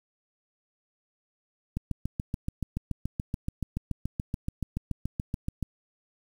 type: click train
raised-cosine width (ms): 5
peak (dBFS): -17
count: 28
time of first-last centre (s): 1.77-5.627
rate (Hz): 7
effects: 8-bit